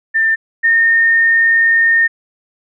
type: tone pair in turn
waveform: sine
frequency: 1792 / 1829.7 Hz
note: A6 / A#6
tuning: +31 / -33 cents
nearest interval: unison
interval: 36 cents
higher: second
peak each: -10 / -8 dBFS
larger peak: second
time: 0.14-0.36 / 0.63-2.08 s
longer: second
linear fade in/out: 20 ms
effects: none